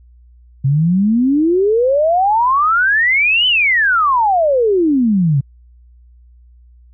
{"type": "exponential two-way sweep", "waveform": "sine", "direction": "up then down", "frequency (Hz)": [130.81, 3063, 130.81], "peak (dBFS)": -10, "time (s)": [0.64, 5.41], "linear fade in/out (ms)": 10, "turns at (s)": 3.47, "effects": ["added 60 Hz sine -42 dBFS peak until 6.93 s"]}